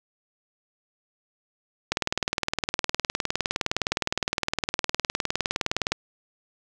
click train, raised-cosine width 0.2 ms, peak -6 dBFS, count 79, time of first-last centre 1.92-5.92 s, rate 19.5 Hz, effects none

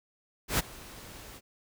pink noise with ADSR envelope, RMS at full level -25 dBFS, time 0.48-1.41 s, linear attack 110 ms, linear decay 21 ms, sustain -22 dB, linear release 44 ms, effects none

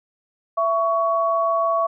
sine tone pair together, 666 / 1120 Hz, E5 / C#6, +18 / +18 cents, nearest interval major sixth, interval 900 cents, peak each -20 dBFS, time 0.57-1.87 s, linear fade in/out 10 ms, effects none

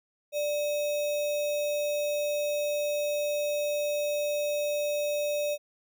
sine tone with sample-and-hold, 589 Hz, D5, 5 cents sharp, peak -26 dBFS, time 0.32-5.58 s, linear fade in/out 50 ms, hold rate 3150 Hz, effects none

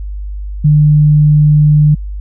sine tone, 150 Hz, D3, 37 cents sharp, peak -4 dBFS, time 0.64-1.95 s, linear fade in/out 10 ms, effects added 50 Hz sine -19 dBFS peak until 2.2 s

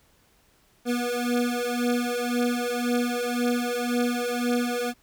25% pulse beating tone pair, 241.6 / 243.5 Hz, B3 / B3, -38 / -24 cents, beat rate 1.9 Hz, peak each -23 dBFS, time 0.85-4.94 s, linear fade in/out 50 ms, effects pink hiss -62 dBFS RMS until 5.02 s

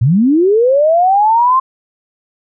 sine linear sweep, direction up, 105 to 1065 Hz, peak -7 dBFS, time 0.01-1.6 s, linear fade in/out 10 ms, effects none

